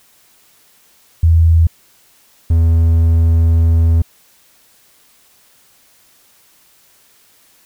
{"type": "tone pair in turn", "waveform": ["sine", "triangle"], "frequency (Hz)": [82.41, 82.41], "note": ["E2", "E2"], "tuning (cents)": [0, 0], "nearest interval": "unison", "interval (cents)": 0, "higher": "neither", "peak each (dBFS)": -6, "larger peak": "neither", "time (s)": [[1.23, 1.67], [2.5, 4.02]], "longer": "second", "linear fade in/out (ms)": 5, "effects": ["white hiss -51 dBFS RMS until 7.65 s"]}